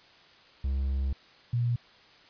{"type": "tone pair in turn", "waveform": ["triangle", "sine"], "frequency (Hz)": [67.5, 119.92], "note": ["C#2", "A#2"], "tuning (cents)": [-45, 49], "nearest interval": "minor seventh", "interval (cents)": 994, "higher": "second", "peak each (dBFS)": -24, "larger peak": "neither", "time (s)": [[0.64, 1.13], [1.53, 1.76]], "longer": "first", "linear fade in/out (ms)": 5, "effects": ["white hiss -56 dBFS RMS until 2.29 s", "resampled to 11025 Hz"]}